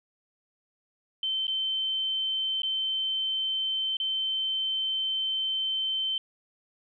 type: tone with dropouts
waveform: sine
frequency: 3091 Hz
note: G7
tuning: 25 cents flat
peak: -26 dBFS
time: 1.23-6.18 s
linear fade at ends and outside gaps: 2 ms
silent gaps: 1.469-1.479 / 2.62-2.632 / 3.969-4 s
effects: none